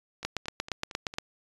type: two click trains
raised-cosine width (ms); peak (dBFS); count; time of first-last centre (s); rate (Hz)
0.2; -12 / -24; 9 / 5; 0.25-1.185 / 0.23-1.139; 8.56 / 4.4
effects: resampled to 24000 Hz